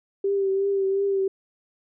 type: tone with vibrato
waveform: sine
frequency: 392 Hz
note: G4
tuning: in tune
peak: -20 dBFS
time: 0.24-1.28 s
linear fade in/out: 5 ms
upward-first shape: triangle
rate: 2.8 Hz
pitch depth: 37 cents each way
effects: none